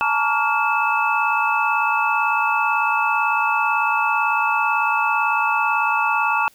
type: tone cluster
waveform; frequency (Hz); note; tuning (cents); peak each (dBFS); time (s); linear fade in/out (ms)
sine; 865 / 923 / 1139 / 1405 / 2618; A5 / A#5 / C#6 / F6 / E7; -30 / -17 / +47 / +10 / -13; -23; 0.01-6.48; 0
effects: white hiss -54 dBFS RMS until 6.54 s